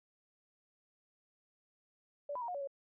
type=tone with pitch steps; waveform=sine; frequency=577 / 995 / 939 / 718 / 565 / 554 Hz; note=D5 / B5 / A#5 / F5 / C#5 / C#5; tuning=-31 / +13 / +12 / +48 / +33 / -1 cents; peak=-37 dBFS; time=2.29-2.674 s; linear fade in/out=5 ms; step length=64 ms; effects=none